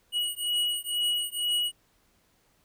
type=beating tone pair; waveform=square; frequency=2912 / 2914.1 Hz; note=F#7 / F#7; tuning=-28 / -27 cents; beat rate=2.1 Hz; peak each=-30 dBFS; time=0.12-1.72 s; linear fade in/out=50 ms; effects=pink hiss -67 dBFS RMS until 2.64 s

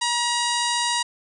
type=harmonic tone; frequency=954 Hz; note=A#5; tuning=40 cents sharp; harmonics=1 / 2 / 3 / 4 / 5 / 6 / 7 / 8 / 9 / 10; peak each=-25 / -29 / -30 / -28 / -30 / -34 / -34 / -34 / -36 / -36 dBFS; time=0.01-1.03 s; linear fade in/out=10 ms; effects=none

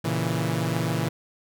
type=chord; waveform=sawtooth; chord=A# diminished; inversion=none; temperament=equal; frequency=116.54 / 138.59 / 164.81 Hz; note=A#2 / C#3 / E3; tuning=0 / 0 / 0 cents; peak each=-24 / -26 / -23 dBFS; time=0.04-1.09 s; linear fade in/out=10 ms; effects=none

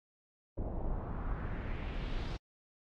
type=noise with low-pass filter sweep; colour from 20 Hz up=brown; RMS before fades=-37 dBFS; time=0.57-2.37 s; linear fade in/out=10 ms; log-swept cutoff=600 to 4600 Hz; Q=2.1; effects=AAC 48 kbps

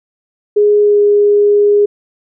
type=tone with pitch glide; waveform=sine; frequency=415.3 to 411.5 Hz; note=G#4 to G#4; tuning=0 to -16 cents; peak=-6 dBFS; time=0.56-1.86 s; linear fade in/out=10 ms; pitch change=-16 cents; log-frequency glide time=0.81-0.99 s; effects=none

